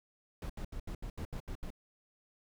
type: noise bursts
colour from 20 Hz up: brown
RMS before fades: -40 dBFS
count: 9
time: 0.42-1.704 s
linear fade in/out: 2 ms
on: 76 ms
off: 75 ms
effects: none